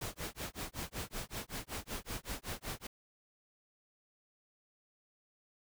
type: noise with tremolo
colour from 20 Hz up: pink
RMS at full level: -39 dBFS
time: 0.01-2.87 s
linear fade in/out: 5 ms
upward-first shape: sine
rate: 5.3 Hz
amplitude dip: 100%
effects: none